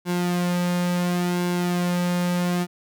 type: tone with flanger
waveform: sawtooth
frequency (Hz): 176.9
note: F3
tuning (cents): +23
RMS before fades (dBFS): -23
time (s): 0.05-2.67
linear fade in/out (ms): 50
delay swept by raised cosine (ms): 1.6 to 3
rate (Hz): 0.71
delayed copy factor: -0.55
effects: none